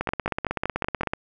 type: two click trains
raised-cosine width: 0.5 ms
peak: -10 / -10 dBFS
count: 19 / 6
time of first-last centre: 0.01-1.135 / 0.09-1.033 s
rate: 16 / 5.3 Hz
effects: none